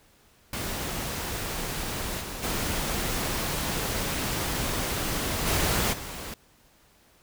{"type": "noise with level steps", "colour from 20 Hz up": "pink", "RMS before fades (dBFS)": [-32, -36, -29, -25, -37], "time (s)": [0.53, 6.34], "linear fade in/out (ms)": 2, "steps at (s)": [2.2, 2.42, 5.46, 5.92], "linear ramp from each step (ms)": 20, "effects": ["pink hiss -60 dBFS RMS until 7.22 s"]}